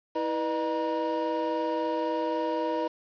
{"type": "tone cluster", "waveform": "triangle", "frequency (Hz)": [323.9, 489.3, 609, 948], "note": ["E4", "B4", "D#5", "A#5"], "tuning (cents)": [-30, -16, -37, 29], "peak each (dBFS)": -30, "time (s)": [0.15, 2.88], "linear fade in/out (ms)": 10, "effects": ["resampled to 11025 Hz", "8-bit"]}